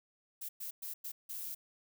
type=noise bursts at uneven times; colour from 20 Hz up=violet; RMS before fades=-42 dBFS; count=5; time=0.41-0.49 / 0.6-0.71 / 0.82-0.94 / 1.04-1.12 / 1.29-1.55 s; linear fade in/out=10 ms; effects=none